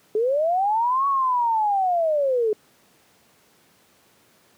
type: linear two-way sweep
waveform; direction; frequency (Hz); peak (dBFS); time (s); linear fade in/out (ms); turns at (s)
sine; up then down; 414.6 to 1125 to 414.6; -18; 0.15-2.53; 2; 1.07
effects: pink hiss -58 dBFS RMS until 4.57 s + high-pass 150 Hz 12 dB/octave

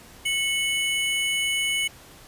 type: tone pair together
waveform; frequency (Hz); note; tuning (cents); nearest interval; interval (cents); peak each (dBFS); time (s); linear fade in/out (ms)
square; 2201 / 2975; C#7 / F#7; -13 / +9; perfect fourth; 522; -26 / -26; 0.25-1.88; 10
effects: pink hiss -48 dBFS RMS until 2.27 s + resampled to 32000 Hz

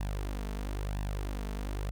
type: tone with flanger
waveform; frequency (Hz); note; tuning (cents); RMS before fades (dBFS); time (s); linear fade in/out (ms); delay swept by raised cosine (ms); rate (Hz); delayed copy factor
sawtooth; 50; G1; +35; -35; 0-1.91; 5; 1.1 to 4.6; 1; +0.6
effects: none

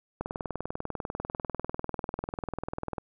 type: click train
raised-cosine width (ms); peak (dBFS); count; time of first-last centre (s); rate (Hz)
1; -18; 57; 0.21-2.982; 20.2
effects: none

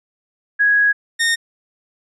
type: tone pair in turn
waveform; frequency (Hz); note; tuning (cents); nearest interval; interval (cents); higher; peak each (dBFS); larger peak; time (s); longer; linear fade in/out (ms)
sine / sawtooth; 1661.2 / 1840; G#6 / A#6; 0 / -23; major second; 177; second; -11; neither; 0.59-0.93 / 1.19-1.36; first; 20
effects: resampled to 24000 Hz

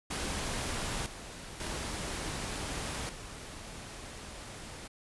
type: noise with level steps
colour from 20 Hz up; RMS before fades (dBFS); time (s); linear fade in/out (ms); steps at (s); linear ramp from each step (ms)
pink; -35 / -45 / -37 / -45; 0.1-4.88; 10; 1.06 / 1.6 / 3.09; 2
effects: resampled to 24000 Hz

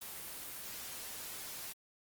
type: noise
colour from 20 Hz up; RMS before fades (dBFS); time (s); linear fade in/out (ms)
white; -45; 0.01-1.73; 10
effects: Opus 24 kbps

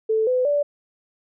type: tone with pitch steps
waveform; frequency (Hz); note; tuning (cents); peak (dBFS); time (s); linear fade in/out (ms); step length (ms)
sine; 440 / 505.4 / 580.6; A4 / B4 / D5; 0 / +40 / -20; -17; 0.09-0.63; 10; 180
effects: none

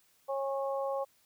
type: harmonic tone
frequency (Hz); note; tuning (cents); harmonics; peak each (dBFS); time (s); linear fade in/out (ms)
273.4; C#4; -24; 2 / 3 / 4; -32 / -38 / -40; 0.28-1.05; 20
effects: white hiss -68 dBFS RMS until 1.25 s

